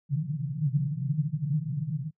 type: band-pass noise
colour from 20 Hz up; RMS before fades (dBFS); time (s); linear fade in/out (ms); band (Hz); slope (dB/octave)
white; -29; 0.09-2.11; 50; 130 to 160; 96
effects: noise-tail reverb RT60 0.1 s tail -25 dB re dry